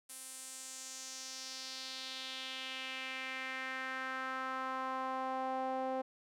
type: tone with band-pass filter sweep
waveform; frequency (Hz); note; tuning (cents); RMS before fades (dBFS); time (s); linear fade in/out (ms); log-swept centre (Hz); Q
sawtooth; 261.6; C4; 0; -41; 0.09-6.02; 10; 10000 to 640; 2.6
effects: none

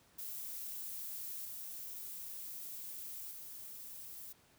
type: noise with level steps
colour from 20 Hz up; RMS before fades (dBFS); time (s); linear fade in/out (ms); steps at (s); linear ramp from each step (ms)
violet; -44 / -46 / -49; 0.18-4.33; 10; 1.45 / 3.31; 2
effects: pink hiss -67 dBFS RMS until 4.58 s + high-pass 60 Hz 12 dB/octave

